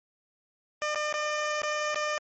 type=tone with dropouts; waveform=15% pulse; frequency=602 Hz; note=D5; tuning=43 cents sharp; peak=-21 dBFS; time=0.82-2.18 s; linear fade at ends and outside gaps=0 ms; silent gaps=0.947-0.957 / 1.127-1.14 / 1.619-1.633 / 1.945-1.958 s; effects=low-pass 11000 Hz 12 dB/octave + MP3 32 kbps